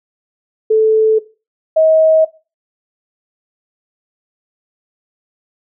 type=tone pair in turn; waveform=sine; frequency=437.8 / 635.4 Hz; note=A4 / D#5; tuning=-9 / +36 cents; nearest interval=tritone; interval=645 cents; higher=second; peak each=-7 dBFS; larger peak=neither; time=0.7-1.19 / 1.76-2.25 s; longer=neither; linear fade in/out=10 ms; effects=noise-tail reverb RT60 0.3 s tail -17 dB re dry